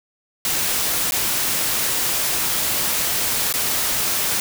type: noise with dropouts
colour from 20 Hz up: white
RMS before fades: -21 dBFS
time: 0.45-4.4 s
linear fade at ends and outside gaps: 1 ms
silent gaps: 1.11-1.121 / 3.526-3.539 s
effects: none